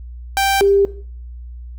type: tone pair in turn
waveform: sawtooth / sine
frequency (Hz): 784 / 397.8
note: G5 / G4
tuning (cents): 0 / +25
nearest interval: octave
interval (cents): 1175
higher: first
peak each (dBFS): -10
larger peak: neither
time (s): 0.37-0.61 / 0.61-0.85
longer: neither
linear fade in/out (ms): 0
effects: noise-tail reverb RT60 0.5 s tail -17 dB re dry + added 60 Hz sine -30 dBFS peak until 1.78 s